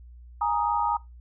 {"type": "chord", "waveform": "sine", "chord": "Ab suspended second", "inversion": "none", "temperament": "just", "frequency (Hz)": [830.6, 934.4, 1245.9], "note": ["Ab5", "Bb5", "Eb6"], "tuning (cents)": [0, 4, 2], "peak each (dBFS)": [-27, -25, -29], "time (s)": [0.41, 0.97], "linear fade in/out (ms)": 5, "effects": ["noise-tail reverb RT60 0.2 s tail -20 dB re dry", "added 60 Hz sine -44 dBFS peak until 1.2 s"]}